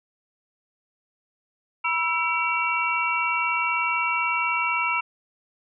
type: tone cluster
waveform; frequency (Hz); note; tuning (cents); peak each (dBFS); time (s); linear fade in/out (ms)
sine; 971 / 1327 / 2288 / 2730; B5 / E6 / D7 / F7; -30 / +11 / -46 / -40; -27; 1.84-5.01; 10
effects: none